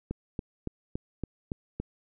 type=click train; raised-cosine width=3 ms; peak=-19 dBFS; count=7; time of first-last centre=0.11-1.8 s; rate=3.55 Hz; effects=none